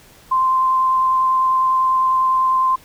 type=tone with vibrato; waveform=sine; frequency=1042 Hz; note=C6; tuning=7 cents flat; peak=-13 dBFS; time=0.31-2.76 s; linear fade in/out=10 ms; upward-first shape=sine; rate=10 Hz; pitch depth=8 cents each way; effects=pink hiss -47 dBFS RMS until 2.84 s

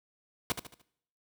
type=noise with echo; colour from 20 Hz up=pink; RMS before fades=-29 dBFS; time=0.5-0.52 s; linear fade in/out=0 ms; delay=74 ms; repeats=4; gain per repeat=-8 dB; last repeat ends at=0.816 s; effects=noise-tail reverb RT60 0.7 s tail -21 dB re dry + high-pass 80 Hz 12 dB/octave

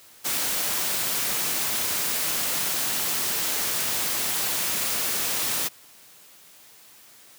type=noise; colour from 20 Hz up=white; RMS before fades=-26 dBFS; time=0.24-5.69 s; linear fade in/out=20 ms; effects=white hiss -51 dBFS RMS until 7.38 s + high-pass 100 Hz 12 dB/octave

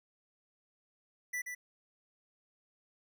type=tone with echo; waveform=square; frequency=1975.5 Hz; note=B6; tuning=in tune; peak=-35 dBFS; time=1.33-1.42 s; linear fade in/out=10 ms; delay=130 ms; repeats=1; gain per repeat=-5 dB; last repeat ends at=1.55 s; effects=none

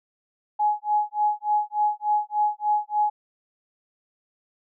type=tone with tremolo; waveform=sine; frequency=840 Hz; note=G#5; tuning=19 cents sharp; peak=-17 dBFS; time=0.59-3.1 s; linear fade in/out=10 ms; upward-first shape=sine; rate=3.4 Hz; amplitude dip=100%; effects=none

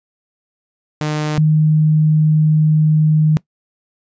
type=tone pair in turn; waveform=sawtooth / sine; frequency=151.8 / 154.63 Hz; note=D#3 / D#3; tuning=-42 / -10 cents; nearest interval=unison; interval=32 cents; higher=second; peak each=-13 / -9 dBFS; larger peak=second; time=1.01-1.38 / 1.38-3.37 s; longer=second; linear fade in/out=0 ms; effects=noise-tail reverb RT60 0.1 s tail -21 dB re dry + resampled to 16000 Hz

